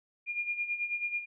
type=tone with tremolo; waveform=sine; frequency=2416 Hz; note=D7; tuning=48 cents sharp; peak=-28 dBFS; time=0.26-1.26 s; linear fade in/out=50 ms; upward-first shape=sine; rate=9.2 Hz; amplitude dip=70%; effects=none